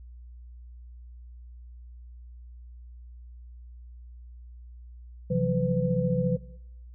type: tone cluster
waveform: sine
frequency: 132.1 / 168.2 / 182.7 / 503 Hz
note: C3 / E3 / F#3 / B4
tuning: +17 / +35 / -22 / +32 cents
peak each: -28 dBFS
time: 5.3-6.37 s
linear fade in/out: 10 ms
effects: noise-tail reverb RT60 0.9 s tail -20 dB re dry + added 60 Hz sine -43 dBFS peak until 6.94 s